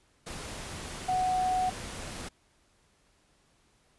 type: tone in noise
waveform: sine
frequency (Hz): 740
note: F#5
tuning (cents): 0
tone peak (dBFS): -25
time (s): 1.08-1.7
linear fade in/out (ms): 10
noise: pink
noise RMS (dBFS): -40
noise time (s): 0.26-2.29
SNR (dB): +12
effects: pink hiss -67 dBFS RMS until 3.98 s + resampled to 24000 Hz